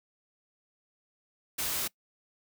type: noise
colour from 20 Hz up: white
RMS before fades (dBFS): -32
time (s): 1.58-1.88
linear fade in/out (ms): 10
effects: noise-tail reverb RT60 0.1 s tail -23 dB re dry